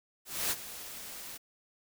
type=noise with ADSR envelope; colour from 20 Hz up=white; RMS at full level=-30 dBFS; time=0.25-1.38 s; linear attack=260 ms; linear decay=39 ms; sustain=-14 dB; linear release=17 ms; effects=none